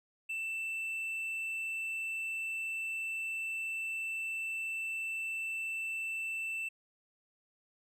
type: tone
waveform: triangle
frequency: 2663 Hz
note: E7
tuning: 17 cents sharp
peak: -33 dBFS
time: 0.29-6.69 s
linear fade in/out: 10 ms
effects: none